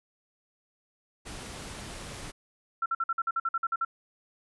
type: noise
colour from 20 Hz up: pink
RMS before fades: -41 dBFS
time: 1.25-2.32 s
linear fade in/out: 20 ms
type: tone bursts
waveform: sine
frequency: 1354 Hz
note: E6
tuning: 46 cents sharp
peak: -25 dBFS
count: 12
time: 2.82-3.849 s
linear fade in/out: 5 ms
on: 39 ms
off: 51 ms
effects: resampled to 24000 Hz